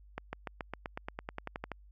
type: accelerating click train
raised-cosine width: 0.5 ms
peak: -22 dBFS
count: 15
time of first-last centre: 0.18-1.717 s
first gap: 150 ms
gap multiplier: 0.95
effects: added 50 Hz sine -54 dBFS peak until 1.91 s